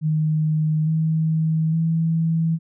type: tone with pitch steps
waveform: sine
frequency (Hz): 155.3 / 159.21 / 163.21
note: D#3 / D#3 / E3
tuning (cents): -3 / +40 / -17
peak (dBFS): -17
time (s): 0.01-2.59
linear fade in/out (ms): 50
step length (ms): 860
effects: none